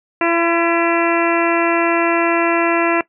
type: harmonic tone with a mistuned harmonic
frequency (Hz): 337.5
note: E4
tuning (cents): +41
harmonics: 1 / 2 / 3 / 4 / 5 / 6 / 7 / 8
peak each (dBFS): -17 / -20 / -22 / -23 / -24 / -25 / -25 / -26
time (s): 0.21-3.01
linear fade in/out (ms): 2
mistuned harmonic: 6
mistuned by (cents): -28
effects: noise-tail reverb RT60 0.1 s tail -19 dB re dry